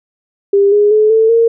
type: tone with pitch steps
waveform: sine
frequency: 399.5 / 413.8 / 428.7 / 444 / 460 Hz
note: G4 / G#4 / A4 / A4 / A#4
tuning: +33 / -6 / -45 / +16 / -23 cents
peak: -6 dBFS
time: 0.53-1.48 s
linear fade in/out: 5 ms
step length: 190 ms
effects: none